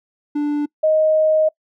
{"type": "tone pair in turn", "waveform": ["triangle", "sine"], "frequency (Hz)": [293.7, 624.7], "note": ["D4", "D#5"], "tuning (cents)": [0, 7], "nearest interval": "octave + minor second", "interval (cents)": 1307, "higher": "second", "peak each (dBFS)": [-15, -12], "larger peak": "second", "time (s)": [[0.35, 0.66], [0.83, 1.49]], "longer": "second", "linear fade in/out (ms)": 10, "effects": ["noise-tail reverb RT60 0.1 s tail -24 dB re dry"]}